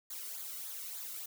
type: noise with flanger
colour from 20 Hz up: blue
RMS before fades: -43 dBFS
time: 0.1-1.26 s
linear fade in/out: 5 ms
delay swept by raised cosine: 0.35 to 1.23 ms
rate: 3.4 Hz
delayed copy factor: -0.65
effects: none